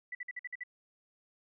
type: tone bursts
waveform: sine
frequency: 1975.5 Hz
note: B6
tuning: in tune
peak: -37 dBFS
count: 7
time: 0.12-0.636 s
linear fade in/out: 5 ms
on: 30 ms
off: 51 ms
effects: none